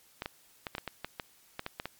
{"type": "clicks", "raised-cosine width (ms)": 0.3, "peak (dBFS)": -19, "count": 12, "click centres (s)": [0.221, 0.259, 0.668, 0.751, 0.782, 0.877, 1.046, 1.198, 1.594, 1.664, 1.799, 1.856], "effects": ["white hiss -62 dBFS RMS until 1.99 s", "MP3 96 kbps"]}